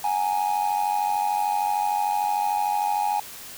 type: tone with amplitude modulation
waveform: triangle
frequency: 830.6 Hz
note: G#5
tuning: in tune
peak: -15 dBFS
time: 0.04-3.2 s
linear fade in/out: 5 ms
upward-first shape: sine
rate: 93.3 Hz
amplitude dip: 80%
effects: tanh soft clip ceiling -13 dBFS + white hiss -40 dBFS RMS until 3.57 s